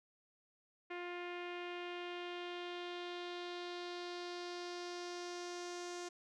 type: tone with low-pass filter sweep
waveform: sawtooth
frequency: 352.4 Hz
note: F4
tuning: 16 cents sharp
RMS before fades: -45 dBFS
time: 0.9-6.09 s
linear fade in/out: 10 ms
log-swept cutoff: 2300 to 6600 Hz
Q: 2.6
effects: none